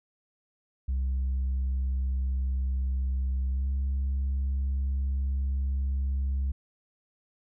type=tone with pitch glide; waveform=sine; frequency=65.41 to 67.56 Hz; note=C2 to C#2; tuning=0 to -44 cents; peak=-23 dBFS; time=0.88-6.52 s; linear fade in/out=10 ms; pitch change=+56 cents; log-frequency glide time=3.51-3.68 s; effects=tanh soft clip ceiling -24 dBFS

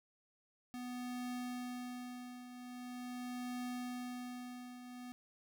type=tone with tremolo; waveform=square; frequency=247.6 Hz; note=B3; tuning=5 cents sharp; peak=-40 dBFS; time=0.74-5.12 s; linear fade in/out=0 ms; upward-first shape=triangle; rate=0.43 Hz; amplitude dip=70%; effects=none

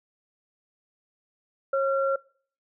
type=tone pair together; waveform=sine; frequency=543.7 / 1370 Hz; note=C#5 / F6; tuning=-34 / -34 cents; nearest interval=octave + major third; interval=1600 cents; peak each=-22 / -28 dBFS; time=1.73-2.16 s; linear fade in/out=5 ms; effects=noise-tail reverb RT60 0.5 s tail -24 dB re dry

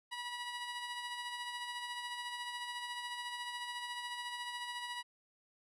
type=tone with tremolo; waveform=15% pulse; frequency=970 Hz; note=B5; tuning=31 cents flat; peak=-32 dBFS; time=0.11-5.03 s; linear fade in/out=20 ms; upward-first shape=sine; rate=14 Hz; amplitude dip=40%; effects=low-pass 9000 Hz 12 dB/octave

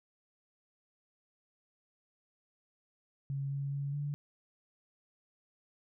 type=tone with pitch steps; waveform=sine; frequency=138.3 / 139.6 / 140.7 / 144.8 Hz; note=C#3 / C#3 / C#3 / D3; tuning=-4 / +13 / +26 / -24 cents; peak=-33 dBFS; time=3.3-4.14 s; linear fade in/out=0 ms; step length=210 ms; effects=none

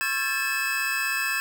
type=tone cluster; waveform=square; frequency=1086 / 1342 / 1610 / 1746 / 2603 Hz; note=C#6 / E6 / G6 / A6 / E7; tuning=-36 / +31 / +46 / -14 / -22 cents; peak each=-36 / -37 / -31 / -30 / -29 dBFS; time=0.01-1.4 s; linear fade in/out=0 ms; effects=none

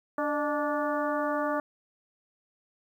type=harmonic tone with a mistuned harmonic; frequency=291.2 Hz; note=D4; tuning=15 cents flat; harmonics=1 / 2 / 3 / 4 / 5 / 6; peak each=-32 / -30 / -35 / -33 / -37 / -42 dBFS; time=0.18-1.6 s; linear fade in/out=2 ms; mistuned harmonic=2; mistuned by=+53 cents; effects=10-bit

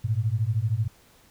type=beating tone pair; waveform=sine; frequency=103.83 / 116.83 Hz; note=G#2 / A#2; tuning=0 / +4 cents; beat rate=13 Hz; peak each=-25 dBFS; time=0.04-0.88 s; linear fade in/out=10 ms; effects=pink hiss -57 dBFS RMS until 1.3 s

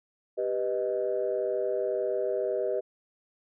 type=chord; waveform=sine; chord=G augmented; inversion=none; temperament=equal; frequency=392 / 493.9 / 622.3 Hz; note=G4 / B4 / D#5; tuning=0 / 0 / 0 cents; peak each=-30 dBFS; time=0.37-2.81 s; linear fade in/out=20 ms; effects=tanh soft clip ceiling -18 dBFS

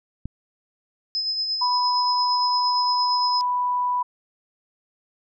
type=click; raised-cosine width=5 ms; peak=-18 dBFS; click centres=0.256 s
type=tone with tremolo; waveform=sine; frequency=5100 Hz; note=D#8; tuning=42 cents sharp; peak=-21 dBFS; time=1.15-3.41 s; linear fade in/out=0 ms; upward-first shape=sine; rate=8.7 Hz; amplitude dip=40%
type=tone; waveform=sine; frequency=987.8 Hz; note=B5; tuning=in tune; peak=-20 dBFS; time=1.61-4.03 s; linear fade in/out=10 ms
effects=none

